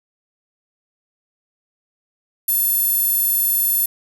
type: tone with high-pass filter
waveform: sawtooth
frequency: 880 Hz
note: A5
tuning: in tune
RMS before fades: -18 dBFS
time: 2.48-3.86 s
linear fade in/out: 5 ms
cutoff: 12000 Hz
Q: 4.3
effects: none